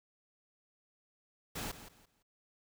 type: noise with echo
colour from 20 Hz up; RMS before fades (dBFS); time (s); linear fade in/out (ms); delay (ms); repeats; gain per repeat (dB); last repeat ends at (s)
pink; -40; 1.55-1.72; 10; 170; 3; -12; 2.23
effects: none